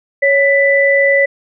sine tone pair together, 556 / 1986.3 Hz, C#5 / B6, +5 / +9 cents, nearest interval octave + minor seventh, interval 2204 cents, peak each -11 dBFS, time 0.22-1.26 s, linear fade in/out 10 ms, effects none

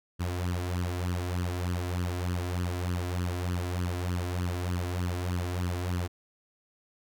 sawtooth tone with flanger, 89 Hz, F2, 33 cents sharp, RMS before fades -31 dBFS, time 0.19-6.08 s, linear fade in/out 20 ms, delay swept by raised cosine 0.64 to 3.04 ms, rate 3.3 Hz, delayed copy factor +0.7, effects none

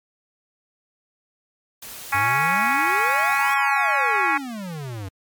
white noise, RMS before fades -37 dBFS, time 1.82-3.54 s, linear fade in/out 5 ms
harmonic tone, 277.2 Hz, C#4, in tune, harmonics 3 / 4 / 5 / 6 / 7 / 8 / 9, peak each -23 / -24 / -25 / -26 / -26 / -27 / -28 dBFS, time 2.12-4.38 s, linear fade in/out 10 ms
square exponential two-way sweep, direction up then down, 91.8 to 1132 to 91.8 Hz, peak -30 dBFS, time 2.14-5.09 s, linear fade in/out 10 ms, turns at 3.54 s
effects MP3 96 kbps

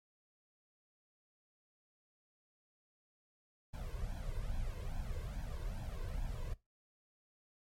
brown noise with flanger, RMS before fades -40 dBFS, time 3.73-6.54 s, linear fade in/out 10 ms, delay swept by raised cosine 1.2 to 1.97 ms, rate 2.4 Hz, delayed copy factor +0.95, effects noise-tail reverb RT60 0.2 s tail -19 dB re dry + MP3 64 kbps

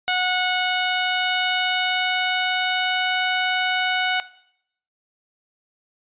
10% pulse tone with pitch glide, 733 to 738.5 Hz, F#5 to F#5, -16 to -3 cents, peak -10 dBFS, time 0.08-4.2 s, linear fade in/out 0 ms, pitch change +13 cents, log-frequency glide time 0.28-3.19 s, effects noise-tail reverb RT60 0.7 s tail -18 dB re dry + resampled to 8000 Hz

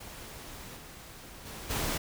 pink noise with level steps, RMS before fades -45 / -48 / -43 / -32 dBFS, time 0-1.98 s, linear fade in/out 10 ms, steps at 0.76 / 1.45 / 1.69 s, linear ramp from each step 20 ms, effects none

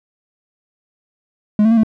triangle tone with pitch steps, 210.1 / 222.7 / 230.2 / 219.3 Hz, G#3 / A3 / A#3 / A3, +20 / +21 / -22 / -6 cents, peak -7 dBFS, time 1.59-1.834 s, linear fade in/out 2 ms, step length 61 ms, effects none

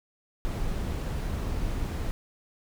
brown noise, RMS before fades -30 dBFS, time 0.45-2.11 s, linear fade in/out 0 ms, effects none

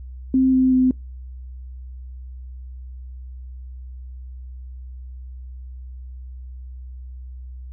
sine tone with pitch steps, 261.6 / 259 / 256.5 Hz, C4 / C4 / C4, 0 / -17 / -34 cents, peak -13 dBFS, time 0.34-0.91 s, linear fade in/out 2 ms, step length 190 ms, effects noise-tail reverb RT60 0.2 s tail -25 dB re dry + added 63 Hz sine -33 dBFS peak until 7.72 s

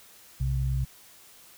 sine tone pair together, 61.73 / 130.81 Hz, B1 / C3, 0 / 0 cents, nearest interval octave + minor second, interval 1300 cents, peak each -27 dBFS, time 0.4-0.85 s, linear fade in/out 10 ms, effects white hiss -53 dBFS RMS until 1.57 s

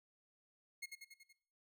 sawtooth tone with echo, 2157 Hz, C#7, 48 cents flat, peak -39 dBFS, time 0.82-0.86 s, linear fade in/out 10 ms, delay 94 ms, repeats 5, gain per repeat -4 dB, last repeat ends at 1.33 s, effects noise-tail reverb RT60 0.6 s tail -19 dB re dry

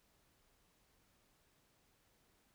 silence, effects pink hiss -74 dBFS RMS until 2.54 s

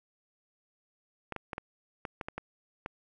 clicks, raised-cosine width 0.5 ms, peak -21 dBFS, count 9, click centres 1.323 / 1.363 / 1.532 / 1.581 / 2.052 / 2.212 / 2.285 / 2.38 / 2.861 s, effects none

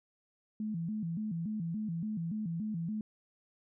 sine tone with vibrato, 189.2 Hz, F#3, 39 cents sharp, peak -33 dBFS, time 0.6-3.01 s, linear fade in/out 2 ms, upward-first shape square, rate 3.5 Hz, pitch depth 220 cents each way, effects none

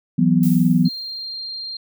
sine chord, E suspended second, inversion none, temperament just, 164.81 / 185.42 / 247.2 Hz, E3 / F#3 / B3, 0 / +4 / +2 cents, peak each -17 dBFS, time 0.18-0.89 s, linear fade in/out 10 ms
violet noise with exponential decay, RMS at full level -30 dBFS, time 0.43-1.4 s, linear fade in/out 1 ms, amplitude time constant 210 ms
sine tone, 4191 Hz, C8, 2 cents sharp, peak -27 dBFS, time 0.85-1.77 s, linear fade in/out 5 ms
effects none

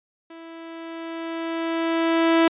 sawtooth tone with level ramp, 329.6 Hz, E4, in tune, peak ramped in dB -36 to -10 dBFS, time 0.3-2.48 s, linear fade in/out 5 ms, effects resampled to 8000 Hz

